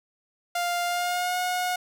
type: tone with pitch glide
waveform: sawtooth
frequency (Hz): 700 to 724.3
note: F5 to F#5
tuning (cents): +4 to -37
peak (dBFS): -21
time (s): 0.55-1.76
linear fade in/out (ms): 5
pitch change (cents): +59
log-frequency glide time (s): 0.85-1.38
effects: none